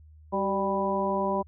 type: harmonic tone with a mistuned harmonic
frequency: 196.9 Hz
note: G3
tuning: 8 cents sharp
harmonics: 1 / 2 / 3 / 4 / 5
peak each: -31 / -31 / -30 / -34 / -29 dBFS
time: 0.32-1.43 s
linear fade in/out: 20 ms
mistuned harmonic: 2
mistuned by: -47 cents
effects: added 77 Hz sine -49 dBFS peak until 1.47 s